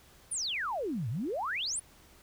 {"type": "exponential two-way sweep", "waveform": "sine", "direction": "down then up", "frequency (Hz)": [10260, 102.8, 10260], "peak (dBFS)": -31, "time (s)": [0.31, 1.8], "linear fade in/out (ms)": 10, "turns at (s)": 1.09, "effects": ["added 68 Hz sine -64 dBFS peak until 2.22 s", "pink hiss -59 dBFS RMS until 2.22 s"]}